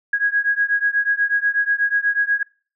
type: beating tone pair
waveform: sine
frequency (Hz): 1647 / 1655.2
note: G#6 / G#6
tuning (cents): -15 / -6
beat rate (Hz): 8.2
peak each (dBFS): -19 / -20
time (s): 0.13-2.43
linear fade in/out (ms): 5
effects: noise-tail reverb RT60 0.4 s tail -25 dB re dry